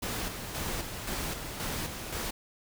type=noise with tremolo; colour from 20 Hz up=pink; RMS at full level=-34 dBFS; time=0.02-2.31 s; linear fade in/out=10 ms; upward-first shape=square; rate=1.9 Hz; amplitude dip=45%; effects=none